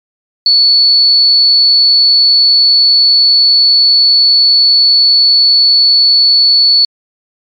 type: tone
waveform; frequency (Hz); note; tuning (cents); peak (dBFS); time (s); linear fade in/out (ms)
sine; 4435; C#8; 0; -4; 0.46-6.85; 2
effects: MP3 64 kbps